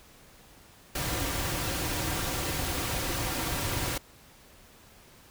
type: noise with comb filter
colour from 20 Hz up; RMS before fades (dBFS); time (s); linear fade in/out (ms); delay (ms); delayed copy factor
pink; -31; 0.95-3.98; 5; 4.7; -0.5
effects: pink hiss -55 dBFS RMS until 5.3 s